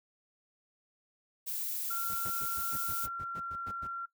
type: noise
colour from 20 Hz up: violet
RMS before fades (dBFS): -36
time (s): 1.46-3.07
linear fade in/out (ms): 20
type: tone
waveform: sine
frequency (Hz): 1371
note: F6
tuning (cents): -32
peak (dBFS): -35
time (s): 1.9-4.06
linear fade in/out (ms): 10
type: noise bursts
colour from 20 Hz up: brown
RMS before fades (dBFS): -43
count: 12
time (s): 2.09-3.874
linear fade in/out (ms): 10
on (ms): 57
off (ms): 100
effects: noise-tail reverb RT60 0.1 s tail -18 dB re dry + high-pass 80 Hz 12 dB/octave